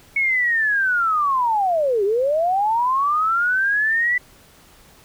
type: linear two-way sweep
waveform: sine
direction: down then up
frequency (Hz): 2217 to 383 to 1986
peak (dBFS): -16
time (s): 0.16-4.18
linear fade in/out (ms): 5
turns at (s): 2.04
effects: pink hiss -50 dBFS RMS until 5.04 s